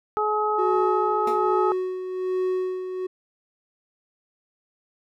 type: harmonic tone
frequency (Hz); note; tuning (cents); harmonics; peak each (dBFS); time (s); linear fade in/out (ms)
424.3; G#4; +37; 1 / 2 / 3; -25 / -25 / -25; 0.17-1.72; 0
type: tone with tremolo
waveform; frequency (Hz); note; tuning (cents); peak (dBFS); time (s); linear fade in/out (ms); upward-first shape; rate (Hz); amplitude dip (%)
triangle; 370; F#4; 0; -19; 0.58-3.07; 10; sine; 1.2; 60
type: tone with exponential decay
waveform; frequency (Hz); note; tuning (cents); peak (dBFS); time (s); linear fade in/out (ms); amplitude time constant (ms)
15% pulse; 233.1; A#3; 0; -23; 1.27-1.48; 2; 44
effects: none